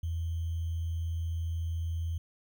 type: tone with sample-and-hold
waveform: sine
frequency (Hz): 83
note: E2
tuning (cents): +12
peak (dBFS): -30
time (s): 0.03-2.18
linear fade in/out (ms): 5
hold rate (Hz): 3150
effects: none